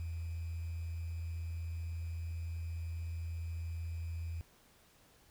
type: tone with sample-and-hold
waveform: sine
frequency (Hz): 83.2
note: E2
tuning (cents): +17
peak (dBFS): -37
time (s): 0-4.41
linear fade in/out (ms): 0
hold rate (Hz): 2450
effects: pink hiss -65 dBFS RMS until 5.3 s